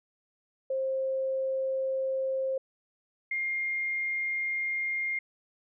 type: tone pair in turn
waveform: sine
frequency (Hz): 530 / 2120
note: C5 / C7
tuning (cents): +22 / +22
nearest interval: 2 octaves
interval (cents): 2400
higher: second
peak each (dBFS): -27 / -28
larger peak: first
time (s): 0.7-2.58 / 3.31-5.19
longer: neither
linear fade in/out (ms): 5
effects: none

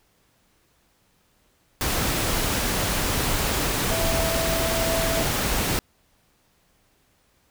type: tone in noise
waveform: sine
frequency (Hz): 659.3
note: E5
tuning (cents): 0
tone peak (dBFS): -26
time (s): 3.91-5.23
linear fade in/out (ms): 0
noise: pink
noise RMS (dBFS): -24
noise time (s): 1.81-5.79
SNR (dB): -5
effects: pink hiss -64 dBFS RMS until 7.5 s

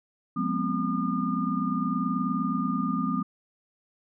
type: tone cluster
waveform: sine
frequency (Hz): 176.9 / 205.6 / 244.4 / 264.9 / 1213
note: F3 / G#3 / B3 / C4 / D#6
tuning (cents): +23 / -17 / -18 / +22 / -44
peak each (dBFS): -31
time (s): 0.36-3.23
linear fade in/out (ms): 10
effects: none

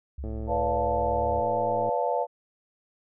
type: tone with pitch glide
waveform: sine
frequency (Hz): 67.8 to 75.23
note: C#2 to D2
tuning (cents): -38 to +42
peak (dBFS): -32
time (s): 0.18-1.41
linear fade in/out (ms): 5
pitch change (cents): +180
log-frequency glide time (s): 1.1-1.29
type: click train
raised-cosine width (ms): 2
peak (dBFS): -25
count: 181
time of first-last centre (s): 0.24-1.891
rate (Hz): 109
type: chord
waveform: sine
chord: B half-diminished seventh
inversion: none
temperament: equal with one note detuned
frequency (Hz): 493.9 / 573.6 / 698.5 / 880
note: B4 / D5 / F5 / A5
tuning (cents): 0 / -41 / 0 / 0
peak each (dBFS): -29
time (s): 0.47-2.27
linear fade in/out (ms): 50
effects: none

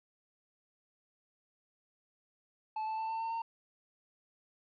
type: tone with pitch steps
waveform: triangle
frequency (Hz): 870 / 878.6 / 887.3 / 896 / 904.9 / 913.8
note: A5 / A5 / A5 / A5 / A5 / A#5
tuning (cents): -20 / -3 / +14 / +31 / +48 / -35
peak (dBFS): -32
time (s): 2.76-3.42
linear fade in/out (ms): 5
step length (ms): 110
effects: resampled to 11025 Hz + 12-bit

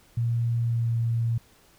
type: tone with pitch glide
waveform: sine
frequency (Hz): 117.4 to 115.98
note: A#2 to A#2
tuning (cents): +13 to -8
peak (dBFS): -22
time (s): 0.17-1.38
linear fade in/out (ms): 5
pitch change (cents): -21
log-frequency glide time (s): 0.61-0.91
effects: pink hiss -58 dBFS RMS until 1.78 s

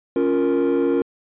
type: chord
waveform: triangle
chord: Bb minor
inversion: first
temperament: equal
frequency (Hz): 277.2 / 349.2 / 466.2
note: Db4 / F4 / Bb4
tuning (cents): 0 / 0 / 0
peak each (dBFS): -18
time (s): 0.16-1.02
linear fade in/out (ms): 2
effects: tanh soft clip ceiling -10 dBFS + resampled to 8000 Hz

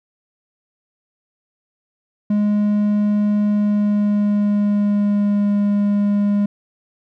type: tone with pitch glide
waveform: triangle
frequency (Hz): 207.7 to 204.1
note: G#3 to G#3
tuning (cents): 0 to -30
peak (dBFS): -12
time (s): 2.3-6.46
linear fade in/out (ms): 5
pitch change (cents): -30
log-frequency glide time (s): 3.46-5.54
effects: none

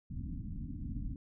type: low-pass noise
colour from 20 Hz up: pink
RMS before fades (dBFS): -40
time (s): 0.1-1.16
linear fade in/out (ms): 2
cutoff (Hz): 290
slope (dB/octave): 96
effects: none

